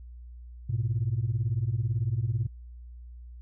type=beating tone pair; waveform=sine; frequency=105 / 123 Hz; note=G#2 / B2; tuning=+19 / -7 cents; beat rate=18 Hz; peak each=-27 dBFS; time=0.69-2.47 s; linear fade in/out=10 ms; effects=tanh soft clip ceiling -20 dBFS + added 60 Hz sine -42 dBFS peak until 3.41 s